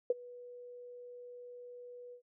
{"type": "tone with ADSR envelope", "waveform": "sine", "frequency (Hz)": 489.2, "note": "B4", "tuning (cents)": -16, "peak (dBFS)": -23, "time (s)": [0.1, 2.22], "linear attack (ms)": 3, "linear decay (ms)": 26, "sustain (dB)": -24, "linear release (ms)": 93, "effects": []}